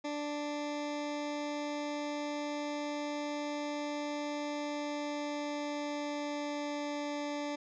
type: tone with pitch glide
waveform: 20% pulse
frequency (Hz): 293.7 to 291.8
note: D4 to D4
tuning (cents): 0 to -11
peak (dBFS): -30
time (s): 0.04-7.56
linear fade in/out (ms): 10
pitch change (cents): -11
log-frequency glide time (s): 4.56-7.18
effects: resampled to 16000 Hz